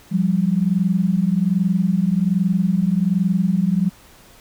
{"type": "tone pair together", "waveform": "sine", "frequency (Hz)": [174.61, 195.86], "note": ["F3", "G3"], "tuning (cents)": [0, -1], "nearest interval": "major second", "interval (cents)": 199, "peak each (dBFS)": -18, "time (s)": [0.11, 3.9], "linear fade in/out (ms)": 20, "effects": ["pink hiss -48 dBFS RMS until 4.4 s"]}